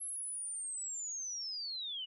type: linear sweep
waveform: sine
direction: down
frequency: 11175 to 2883 Hz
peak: -38 dBFS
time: 0-2.06 s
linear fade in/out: 20 ms
effects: none